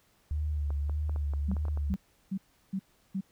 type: tone with vibrato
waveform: sine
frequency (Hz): 73.6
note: D2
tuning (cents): +4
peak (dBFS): -28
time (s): 0.31-1.94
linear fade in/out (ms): 0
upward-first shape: sine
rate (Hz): 1.7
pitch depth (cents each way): 51
type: clicks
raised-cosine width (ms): 1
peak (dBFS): -30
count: 10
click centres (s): 0.705 / 0.896 / 1.095 / 1.161 / 1.336 / 1.515 / 1.567 / 1.653 / 1.683 / 1.774
type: tone bursts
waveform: sine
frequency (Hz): 192.1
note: G3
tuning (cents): -35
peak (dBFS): -29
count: 5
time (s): 1.48-3.21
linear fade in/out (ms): 10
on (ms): 66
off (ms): 350
effects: pink hiss -67 dBFS RMS until 3.31 s